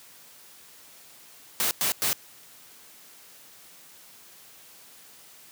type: noise bursts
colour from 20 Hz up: white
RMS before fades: -25 dBFS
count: 3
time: 1.6-2.13 s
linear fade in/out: 0 ms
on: 110 ms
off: 100 ms
effects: white hiss -51 dBFS RMS until 5.51 s + high-pass 100 Hz 12 dB/octave